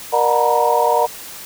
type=tone cluster; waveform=sine; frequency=471.5 / 601 / 730 / 923 / 964 Hz; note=A#4 / D5 / F#5 / A#5 / B5; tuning=+20 / +40 / -24 / -17 / -42 cents; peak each=-19 dBFS; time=0.12-1.07 s; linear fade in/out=20 ms; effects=white hiss -34 dBFS RMS until 1.45 s